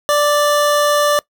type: tone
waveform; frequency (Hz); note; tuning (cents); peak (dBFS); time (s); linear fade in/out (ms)
25% pulse; 587.3; D5; 0; -8; 0.09-1.19; 0
effects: noise-tail reverb RT60 0.1 s tail -22 dB re dry